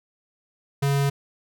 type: tone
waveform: square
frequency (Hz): 140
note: C#3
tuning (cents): +18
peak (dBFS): -20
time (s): 0.82-1.1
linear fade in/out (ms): 10
effects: none